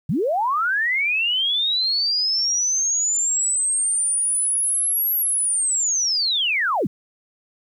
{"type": "linear two-way sweep", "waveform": "sine", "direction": "up then down", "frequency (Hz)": [121, 11730, 121], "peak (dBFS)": -18, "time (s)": [0.09, 6.87], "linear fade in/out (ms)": 5, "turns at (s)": 5.16, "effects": ["9-bit"]}